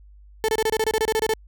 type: tone bursts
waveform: 35% pulse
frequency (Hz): 440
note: A4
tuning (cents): 0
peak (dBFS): -17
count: 13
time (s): 0.44-1.336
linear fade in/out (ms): 0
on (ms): 44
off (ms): 27
effects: added 50 Hz sine -45 dBFS peak until 1.47 s